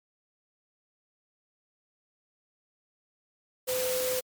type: tone in noise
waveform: sine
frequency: 508 Hz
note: B4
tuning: 49 cents sharp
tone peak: -28 dBFS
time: 3.67-4.21 s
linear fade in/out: 20 ms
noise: white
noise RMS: -33 dBFS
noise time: 3.67-4.21 s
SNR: +2 dB
effects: MP3 96 kbps